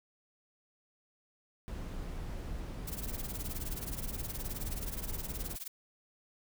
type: noise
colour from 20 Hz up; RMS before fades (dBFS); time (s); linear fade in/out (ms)
brown; -40; 1.68-5.56; 0
type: noise with tremolo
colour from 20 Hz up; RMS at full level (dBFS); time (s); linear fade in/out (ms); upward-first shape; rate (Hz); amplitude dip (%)
blue; -39; 2.87-5.68; 5; triangle; 19; 100
effects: none